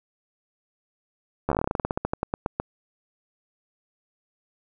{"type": "slowing click train", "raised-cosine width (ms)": 1, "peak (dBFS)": -10, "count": 22, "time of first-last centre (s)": [1.49, 2.6], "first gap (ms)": 12, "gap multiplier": 1.13, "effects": []}